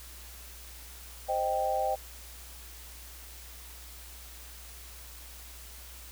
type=chord; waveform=sine; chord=C minor; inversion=none; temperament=equal; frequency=523.3 / 622.3 / 784 Hz; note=C5 / Eb5 / G5; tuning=0 / 0 / 0 cents; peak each=-33 / -32 / -29 dBFS; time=1.28-1.96 s; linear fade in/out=20 ms; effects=added 60 Hz sine -48 dBFS peak until 6.11 s + white hiss -49 dBFS RMS until 6.11 s